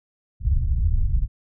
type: low-pass noise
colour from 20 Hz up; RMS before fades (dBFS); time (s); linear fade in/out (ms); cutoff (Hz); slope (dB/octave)
pink; -20; 0.4-1.28; 50; 100; 24
effects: none